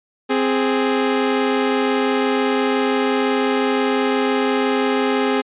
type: tone pair together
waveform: sawtooth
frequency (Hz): 261.6 / 415.3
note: C4 / G#4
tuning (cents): 0 / 0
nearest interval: minor sixth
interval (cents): 800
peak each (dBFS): -15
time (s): 0.29-5.42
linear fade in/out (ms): 20
effects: resampled to 8000 Hz